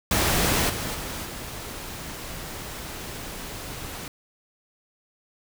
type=noise with level steps; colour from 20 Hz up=pink; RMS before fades=-22 / -30 / -33 / -36 dBFS; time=0.11-4.08 s; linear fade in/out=2 ms; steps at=0.69 / 0.94 / 1.25 s; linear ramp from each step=10 ms; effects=none